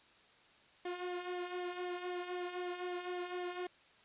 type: tone with flanger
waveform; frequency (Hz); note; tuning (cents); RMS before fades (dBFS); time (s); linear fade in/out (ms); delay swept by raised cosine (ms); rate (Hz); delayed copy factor
sawtooth; 357.8; F4; +42; -41; 0.85-3.67; 5; 0.73 to 2.73; 3.9; -0.55
effects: white hiss -64 dBFS RMS until 4.04 s + resampled to 8000 Hz